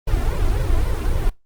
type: noise with flanger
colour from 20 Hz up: brown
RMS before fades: -18 dBFS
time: 0.07-1.3 s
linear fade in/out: 10 ms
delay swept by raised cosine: 2 to 2.93 ms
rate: 3.7 Hz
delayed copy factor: +0.95
effects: noise-tail reverb RT60 0.2 s tail -22 dB re dry + Opus 32 kbps